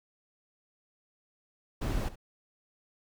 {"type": "noise with echo", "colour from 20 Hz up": "brown", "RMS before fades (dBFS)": -31, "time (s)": [1.81, 2.09], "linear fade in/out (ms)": 10, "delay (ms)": 68, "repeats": 1, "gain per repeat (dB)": -15, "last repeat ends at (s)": 2.158, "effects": []}